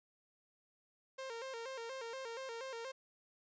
sawtooth tone with vibrato, 493.9 Hz, B4, in tune, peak -39 dBFS, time 1.18-2.92 s, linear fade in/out 10 ms, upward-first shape square, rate 4.2 Hz, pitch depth 120 cents each way, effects resampled to 16000 Hz

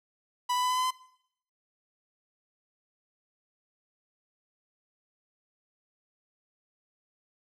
45% pulse tone with pitch steps, 987.8 / 994.7 / 1001.6 / 1008.6 / 1015.6 / 1022.6 Hz, B5 / B5 / B5 / B5 / B5 / C6, 0 / +12 / +24 / +36 / +48 / -40 cents, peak -26 dBFS, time 0.49-0.91 s, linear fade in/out 10 ms, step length 70 ms, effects noise-tail reverb RT60 0.7 s tail -20 dB re dry + low-pass 12000 Hz 12 dB/octave

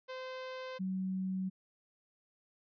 sawtooth / sine tone pair in turn, 516 / 188.21 Hz, C5 / F#3, -24 / +30 cents, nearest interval octave + perfect fourth, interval 1746 cents, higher first, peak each -37 / -33 dBFS, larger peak second, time 0.08-0.79 / 0.79-1.5 s, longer neither, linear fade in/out 20 ms, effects resampled to 11025 Hz

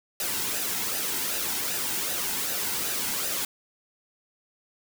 white noise with flanger, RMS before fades -29 dBFS, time 0.2-3.45 s, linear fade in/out 2 ms, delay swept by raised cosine 0.9 to 1.75 ms, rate 2.6 Hz, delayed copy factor -0.5, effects none

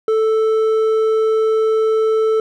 sine tone with hard clipping, 440 Hz, A4, in tune, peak -14 dBFS, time 0.08-2.4 s, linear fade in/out 2 ms, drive 5 dB, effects none

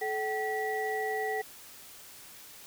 sine tone cluster, 431.9 / 765 / 1946 Hz, A4 / G5 / B6, -32 / -42 / -26 cents, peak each -33 / -34 / -35 dBFS, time 0.01-1.42 s, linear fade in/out 10 ms, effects white hiss -50 dBFS RMS until 2.66 s

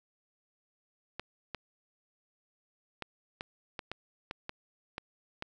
clicks, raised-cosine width 0.3 ms, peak -21 dBFS, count 10, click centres 1.196 / 1.547 / 3.023 / 3.409 / 3.792 / 3.916 / 4.311 / 4.494 / 4.981 / 5.424 s, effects none

